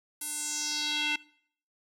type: tone with band-pass filter sweep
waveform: square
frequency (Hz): 298.4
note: D4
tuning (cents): +28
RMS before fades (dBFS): -32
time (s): 0.21-1.16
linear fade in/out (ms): 5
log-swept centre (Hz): 11000 to 2600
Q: 3
effects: noise-tail reverb RT60 0.6 s tail -21 dB re dry